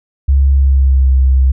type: tone with pitch glide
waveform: sine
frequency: 68.5 to 65.71 Hz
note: C#2 to C2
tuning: -20 to +8 cents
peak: -6 dBFS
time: 0.28-1.52 s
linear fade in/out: 10 ms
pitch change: -72 cents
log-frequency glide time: 0.52-1.12 s
effects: none